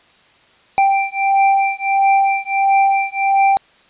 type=beating tone pair; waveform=square; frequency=784 / 785.5 Hz; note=G5 / G5; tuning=0 / +3 cents; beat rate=1.5 Hz; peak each=-16 dBFS; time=0.78-3.57 s; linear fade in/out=0 ms; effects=white hiss -51 dBFS RMS until 3.89 s + resampled to 8000 Hz